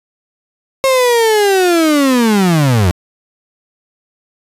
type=linear sweep; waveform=35% pulse; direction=down; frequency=540 to 82.41 Hz; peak=-7 dBFS; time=0.84-2.91 s; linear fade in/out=0 ms; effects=resampled to 32000 Hz